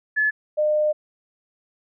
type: tone pair in turn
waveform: sine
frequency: 1719 / 606.1 Hz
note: A6 / D#5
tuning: -41 / -46 cents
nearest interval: octave + tritone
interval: 1805 cents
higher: first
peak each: -17 dBFS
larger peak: neither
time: 0.16-0.31 / 0.57-0.93 s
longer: second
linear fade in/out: 20 ms
effects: none